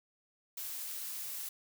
blue noise, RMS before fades -41 dBFS, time 0.57-1.49 s, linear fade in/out 5 ms, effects none

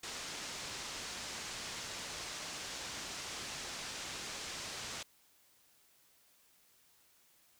white low-pass noise, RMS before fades -44 dBFS, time 0.03-5.03 s, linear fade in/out 5 ms, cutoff 7100 Hz, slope 24 dB/octave, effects white hiss -68 dBFS RMS until 7.59 s

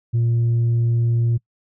sine tone, 117.1 Hz, A#2, 8 cents sharp, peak -13 dBFS, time 0.13-1.38 s, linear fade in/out 20 ms, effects noise-tail reverb RT60 0.1 s tail -25 dB re dry + tanh soft clip ceiling -14 dBFS

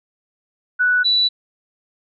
sine tone pair in turn, 1480 / 3953 Hz, F#6 / B7, 0 / +1 cents, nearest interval octave + perfect fourth, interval 1701 cents, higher second, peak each -13 dBFS, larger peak neither, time 0.79-1.04 / 1.04-1.29 s, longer neither, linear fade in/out 20 ms, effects none

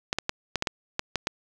clicks, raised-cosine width 0.2 ms, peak -8 dBFS, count 9, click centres 0.129 / 0.186 / 0.294 / 0.557 / 0.624 / 0.672 / 0.994 / 1.157 / 1.271 s, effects none

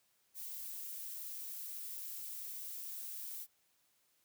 violet noise, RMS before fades -45 dBFS, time 0.34-3.47 s, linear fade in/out 50 ms, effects white hiss -75 dBFS RMS until 4.24 s + high-pass 60 Hz 12 dB/octave

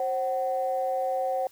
sine tone pair together, 531 / 752.4 Hz, C5 / F#5, +25 / +29 cents, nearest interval tritone, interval 604 cents, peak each -27 dBFS, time 0-1.47 s, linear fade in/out 2 ms, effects tanh soft clip ceiling -17 dBFS + white hiss -57 dBFS RMS until 1.51 s

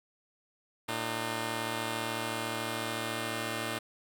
5% pulse tone pair together, 113.88 / 303.6 Hz, A#2 / D#4, -40 / -42 cents, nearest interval octave + perfect fourth, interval 1698 cents, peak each -24 dBFS, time 0.88-3.79 s, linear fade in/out 10 ms, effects none

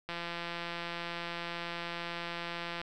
click train, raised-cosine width 0.3 ms, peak -22 dBFS, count 467, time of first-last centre 0.09-2.815 s, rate 171 Hz, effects none

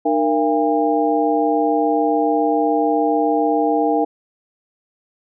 sine tone cluster, 302.7 / 466.2 / 680 / 807 Hz, D#4 / A#4 / F5 / G#5, -48 / 0 / -46 / -50 cents, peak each -19 / -20 / -21 / -20 dBFS, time 0.05-4.05 s, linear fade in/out 10 ms, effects none

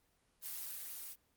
blue noise with level ramp, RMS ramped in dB -43 to -47 dBFS, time 0.41-1.16 s, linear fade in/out 50 ms, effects pink hiss -75 dBFS RMS until 1.36 s + Opus 24 kbps

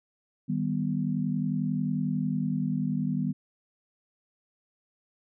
sine chord, Eb augmented, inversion none, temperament equal, 155.56 / 196 / 246.9 Hz, Eb3 / G3 / B3, 0 / 0 / 0 cents, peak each -30 dBFS, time 0.48-3.33 s, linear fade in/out 20 ms, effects none

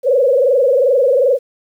sine tone with frequency modulation, 523.3 Hz, C5, in tune, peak -9 dBFS, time 0.03-1.39 s, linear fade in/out 50 ms, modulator 22.6 Hz, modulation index 2, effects 8-bit

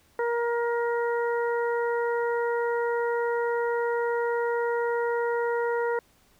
harmonic tone, 471.8 Hz, A#4, 21 cents sharp, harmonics 1 / 2 / 3 / 4, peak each -25 / -31 / -35 / -37 dBFS, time 0.19-5.99 s, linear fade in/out 2 ms, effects pink hiss -62 dBFS RMS until 6.39 s

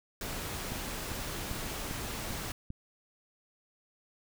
pink noise, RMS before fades -38 dBFS, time 0.21-2.52 s, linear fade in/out 2 ms
click train, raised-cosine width 5 ms, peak -27 dBFS, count 6, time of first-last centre 0.72-2.704 s, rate 2.52 Hz
effects none

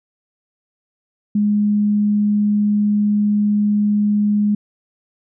sine tone, 207.7 Hz, G#3, in tune, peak -13 dBFS, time 1.35-4.55 s, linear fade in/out 5 ms, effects none

